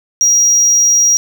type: tone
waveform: triangle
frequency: 5720 Hz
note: F8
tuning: 41 cents sharp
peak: -6 dBFS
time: 0.21-1.17 s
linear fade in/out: 0 ms
effects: none